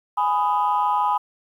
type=chord; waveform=sine; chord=G# minor; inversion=none; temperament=just; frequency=830.6 / 996.7 / 1245.9 Hz; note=G#5 / B5 / D#6; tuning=0 / +16 / +2 cents; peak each=-21 / -20 / -25 dBFS; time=0.17-1.18 s; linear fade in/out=10 ms; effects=tanh soft clip ceiling -11 dBFS + 9-bit